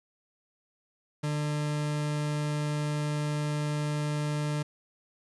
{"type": "tone", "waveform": "40% pulse", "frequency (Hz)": 149, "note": "D3", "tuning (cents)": 25, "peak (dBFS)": -27, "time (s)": [1.23, 4.63], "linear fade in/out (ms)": 10, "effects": ["resampled to 24000 Hz", "10-bit"]}